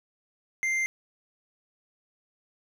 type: tone with hard clipping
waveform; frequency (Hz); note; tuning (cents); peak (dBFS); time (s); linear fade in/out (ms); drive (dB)
sine; 2093; C7; 0; -26; 0.63-0.86; 0; 6
effects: none